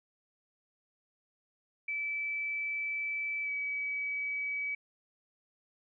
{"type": "tone with pitch glide", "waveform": "sine", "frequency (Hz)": [2312, 2281], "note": ["D7", "C#7"], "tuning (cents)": [-28, 49], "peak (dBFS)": -32, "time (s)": [1.88, 4.75], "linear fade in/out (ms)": 5, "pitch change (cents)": -23, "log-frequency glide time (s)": [3.43, 3.5], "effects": []}